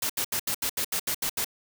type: noise bursts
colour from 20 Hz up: white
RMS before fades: -28 dBFS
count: 10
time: 0.02-1.446 s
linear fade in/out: 5 ms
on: 76 ms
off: 74 ms
effects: none